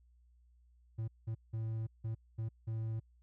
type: tone bursts at uneven times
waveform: triangle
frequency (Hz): 111.6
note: A2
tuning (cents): +25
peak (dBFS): -33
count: 6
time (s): 0.98-1.08 / 1.27-1.35 / 1.53-1.87 / 2.04-2.15 / 2.38-2.49 / 2.67-3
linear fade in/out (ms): 10
effects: added 60 Hz sine -63 dBFS peak until 3.22 s